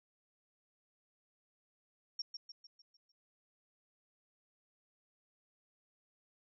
sine tone with echo, 5520 Hz, F8, 21 cents flat, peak -36 dBFS, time 2.19-2.22 s, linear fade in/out 5 ms, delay 150 ms, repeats 6, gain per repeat -6 dB, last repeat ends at 3.12 s, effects none

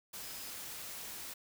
sine tone in noise, 5060 Hz, D#8, 28 cents sharp, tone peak -53 dBFS, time 0.22-0.51 s, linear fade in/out 10 ms, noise white, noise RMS -45 dBFS, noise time 0.13-1.34 s, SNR -11 dB, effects none

